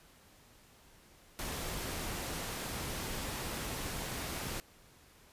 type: noise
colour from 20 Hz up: pink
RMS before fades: -39 dBFS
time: 1.39-4.6 s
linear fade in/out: 0 ms
effects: pink hiss -61 dBFS RMS until 5.32 s + resampled to 32000 Hz